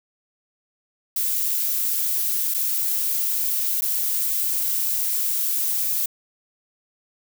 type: noise with dropouts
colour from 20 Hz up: violet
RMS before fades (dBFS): -23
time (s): 1.16-6.06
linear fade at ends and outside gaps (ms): 5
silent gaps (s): 2.54-2.544 / 3.81-3.82
effects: none